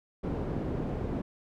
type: low-pass noise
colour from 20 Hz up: white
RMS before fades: -33 dBFS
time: 0.23-1.22 s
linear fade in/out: 10 ms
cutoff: 320 Hz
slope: 12 dB/octave
effects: none